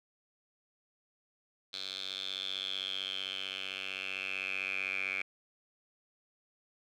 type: tone with band-pass filter sweep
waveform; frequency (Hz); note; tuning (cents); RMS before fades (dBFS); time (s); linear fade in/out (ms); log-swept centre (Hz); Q
10% pulse; 95.6; G2; -43; -38; 1.73-5.22; 5; 3900 to 2300; 10
effects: none